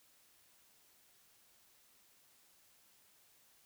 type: silence
effects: white hiss -68 dBFS RMS until 3.65 s